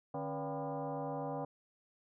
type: tone with frequency modulation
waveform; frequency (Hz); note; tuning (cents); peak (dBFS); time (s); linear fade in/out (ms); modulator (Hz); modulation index
sine; 150; D3; +37; -36; 0.14-1.45; 5; 212; 3.8
effects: none